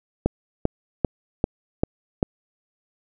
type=click train; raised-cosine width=2 ms; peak=-5 dBFS; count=6; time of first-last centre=0.26-2.229 s; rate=2.54 Hz; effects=none